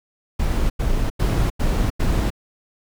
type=noise bursts; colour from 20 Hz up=brown; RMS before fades=-19 dBFS; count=5; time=0.39-2.304 s; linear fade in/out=10 ms; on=310 ms; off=91 ms; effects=none